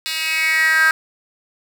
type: tone with high-pass filter sweep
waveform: 10% pulse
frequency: 318.7 Hz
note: D#4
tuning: 42 cents sharp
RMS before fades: -17 dBFS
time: 0.06-0.91 s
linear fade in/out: 0 ms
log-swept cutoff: 3200 to 1500 Hz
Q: 6.2
effects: 7-bit